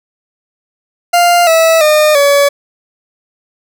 40% pulse tone with pitch steps, 698.5 / 651.7 / 608.1 / 567.4 Hz, F5 / E5 / D#5 / C#5, 0 / -20 / -40 / +40 cents, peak -5 dBFS, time 1.13-2.49 s, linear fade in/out 10 ms, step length 340 ms, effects none

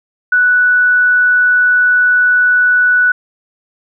sine tone, 1480 Hz, F#6, in tune, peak -7 dBFS, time 0.32-3.12 s, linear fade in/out 5 ms, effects none

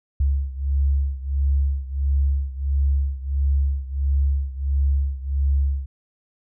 sine beating tone pair, 68.7 / 70.2 Hz, C#2 / C#2, -15 / +22 cents, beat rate 1.5 Hz, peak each -20 / -23 dBFS, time 0.2-5.86 s, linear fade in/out 5 ms, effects none

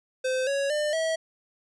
square tone with pitch steps, 516 / 556.2 / 599.6 / 646.4 Hz, C5 / C#5 / D5 / E5, -24 / +6 / +36 / -34 cents, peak -25 dBFS, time 0.24-1.16 s, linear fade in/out 10 ms, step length 230 ms, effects resampled to 22050 Hz

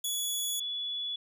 15% pulse / sine tone pair in turn, 3396 / 3418 Hz, G#7 / G#7, +38 / +49 cents, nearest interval unison, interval 11 cents, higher second, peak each -23 / -32 dBFS, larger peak first, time 0.04-0.6 / 0.6-1.16 s, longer neither, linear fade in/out 5 ms, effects none

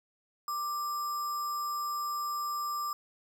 sine tone with sample-and-hold, 1180 Hz, D6, 8 cents sharp, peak -31 dBFS, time 0.48-2.93 s, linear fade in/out 2 ms, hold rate 6300 Hz, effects none

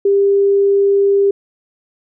sine tone, 398.2 Hz, G4, 27 cents sharp, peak -9 dBFS, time 0.05-1.31 s, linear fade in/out 5 ms, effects none

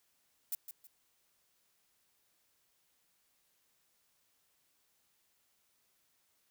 violet noise with echo, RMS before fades -36 dBFS, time 0.52-0.55 s, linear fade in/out 2 ms, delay 160 ms, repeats 2, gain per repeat -10 dB, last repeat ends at 0.87 s, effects white hiss -75 dBFS RMS until 6.5 s

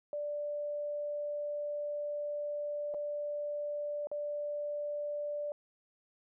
sine tone with dropouts, 587.3 Hz, D5, in tune, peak -34 dBFS, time 0.13-5.52 s, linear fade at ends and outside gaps 1 ms, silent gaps 2.94-2.945 / 4.071-4.115 s, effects none

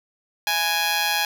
10% pulse tone with amplitude modulation, 830.6 Hz, G#5, in tune, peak -9 dBFS, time 0.47-1.25 s, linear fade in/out 2 ms, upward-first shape sine, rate 170 Hz, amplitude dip 65%, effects none

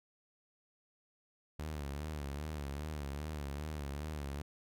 sawtooth tone with vibrato, 73.42 Hz, D2, in tune, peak -35 dBFS, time 1.59-4.42 s, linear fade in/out 5 ms, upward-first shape sine, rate 2.5 Hz, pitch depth 100 cents each way, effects none

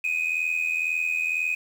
sine tone pair together, 2463 / 2545 Hz, D#7 / D#7, -18 / +39 cents, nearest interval minor second, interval 57 cents, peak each -24 dBFS, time 0.04-1.55 s, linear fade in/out 5 ms, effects tanh soft clip ceiling -20 dBFS + 8-bit

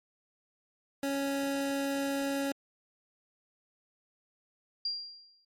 25% pulse tone, 277.2 Hz, C#4, in tune, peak -26 dBFS, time 1.03-2.52 s, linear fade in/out 2 ms
sine tone with exponential decay, 4767 Hz, D8, 25 cents sharp, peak -28 dBFS, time 4.85-5.45 s, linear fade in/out 5 ms, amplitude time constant 130 ms
effects MP3 64 kbps

